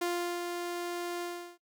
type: tone with ADSR envelope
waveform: sawtooth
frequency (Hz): 349.2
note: F4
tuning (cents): 0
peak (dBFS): -25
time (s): 0.01-1.58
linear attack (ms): 8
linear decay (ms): 390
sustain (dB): -5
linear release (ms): 360
effects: noise-tail reverb RT60 0.1 s tail -20 dB re dry